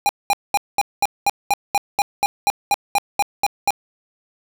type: tone bursts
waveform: square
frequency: 810 Hz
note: G#5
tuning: 43 cents flat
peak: -14 dBFS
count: 16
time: 0.06-3.706 s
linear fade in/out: 0 ms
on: 31 ms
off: 210 ms
effects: none